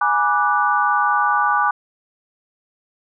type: chord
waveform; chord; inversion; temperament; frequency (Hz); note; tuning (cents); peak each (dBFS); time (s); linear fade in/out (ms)
sine; G# half-diminished seventh; none; equal with one note detuned; 830.6 / 970.2 / 1174.7 / 1480; G#5 / B5 / D6 / F#6; 0 / -31 / 0 / 0; -20 / -23 / -18 / -21; 0.01-1.71; 5
effects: none